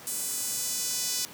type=tone with high-pass filter sweep; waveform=sawtooth; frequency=497.9 Hz; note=B4; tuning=14 cents sharp; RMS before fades=-31 dBFS; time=0.07-1.25 s; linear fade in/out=0 ms; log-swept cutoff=8700 to 5400 Hz; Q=1.5; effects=pink hiss -46 dBFS RMS until 1.33 s + high-pass 150 Hz 12 dB/octave